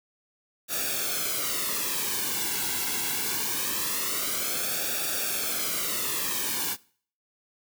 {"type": "noise with flanger", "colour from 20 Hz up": "white", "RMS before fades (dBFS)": -29, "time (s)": [0.68, 6.77], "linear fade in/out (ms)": 50, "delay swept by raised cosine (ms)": [0.97, 1.65], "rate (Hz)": 0.23, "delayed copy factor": -0.75, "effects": ["noise-tail reverb RT60 0.5 s tail -22 dB re dry"]}